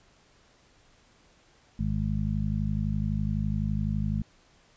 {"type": "harmonic tone", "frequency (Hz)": 51.91, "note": "G#1", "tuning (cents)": 0, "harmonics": [1, 2, 3, 4], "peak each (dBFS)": [-31, -31, -31, -31], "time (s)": [1.79, 4.22], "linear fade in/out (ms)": 5, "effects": ["pink hiss -61 dBFS RMS until 4.76 s", "resampled to 16000 Hz"]}